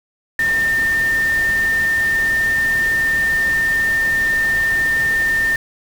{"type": "tone in noise", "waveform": "sine", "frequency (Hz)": 1807, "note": "A6", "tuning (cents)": 46, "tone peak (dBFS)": -14, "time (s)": [0.39, 5.56], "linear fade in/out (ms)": 2, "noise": "pink", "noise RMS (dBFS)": -30, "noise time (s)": [0.39, 5.56], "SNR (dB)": 13, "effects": []}